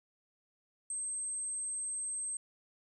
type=tone; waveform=sine; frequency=8330 Hz; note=C9; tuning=9 cents flat; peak=-35 dBFS; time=0.9-2.37 s; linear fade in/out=2 ms; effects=none